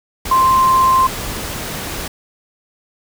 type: tone in noise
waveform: sine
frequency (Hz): 1046.5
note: C6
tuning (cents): 0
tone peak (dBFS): -9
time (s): 0.31-1.07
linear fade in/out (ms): 5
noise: pink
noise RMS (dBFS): -25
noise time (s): 0.25-2.08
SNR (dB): +13
effects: none